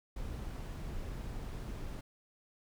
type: noise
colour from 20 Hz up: brown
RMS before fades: -41 dBFS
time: 0.16-2.01 s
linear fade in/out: 5 ms
effects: none